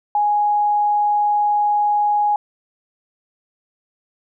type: tone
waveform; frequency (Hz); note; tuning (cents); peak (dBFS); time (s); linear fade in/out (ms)
sine; 830.6; G#5; 0; -14; 0.15-2.36; 2
effects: none